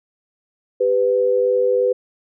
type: tone pair together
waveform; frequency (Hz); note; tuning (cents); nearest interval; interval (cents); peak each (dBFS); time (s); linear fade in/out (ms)
sine; 395.8 / 498.7; G4 / B4; +17 / +17; major third; 400; -20 / -15; 0.8-1.93; 10
effects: none